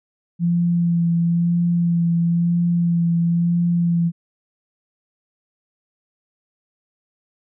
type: tone with vibrato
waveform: sine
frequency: 170.8 Hz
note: F3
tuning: 38 cents flat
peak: -15 dBFS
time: 0.39-4.12 s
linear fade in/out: 50 ms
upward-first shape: sine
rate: 1 Hz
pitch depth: 18 cents each way
effects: none